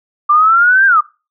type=exponential two-way sweep; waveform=sine; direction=up then down; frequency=1174.7 to 1611 to 1174.7 Hz; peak=-6 dBFS; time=0.29-1.01 s; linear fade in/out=10 ms; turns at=0.86 s; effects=noise-tail reverb RT60 0.3 s tail -23 dB re dry